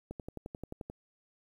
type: click train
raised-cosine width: 2 ms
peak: -27 dBFS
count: 10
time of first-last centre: 0.11-0.899 s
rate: 11.4 Hz
effects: 10-bit